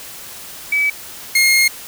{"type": "tone pair in turn", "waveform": ["sine", "sawtooth"], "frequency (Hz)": [2290, 2143], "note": ["D7", "C7"], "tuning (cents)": [-44, 41], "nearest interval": "minor second", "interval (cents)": 115, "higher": "first", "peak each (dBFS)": [-13, -7], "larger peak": "second", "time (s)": [[0.72, 0.9], [1.35, 1.68]], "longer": "second", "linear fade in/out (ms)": 5, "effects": ["white hiss -34 dBFS RMS until 1.87 s"]}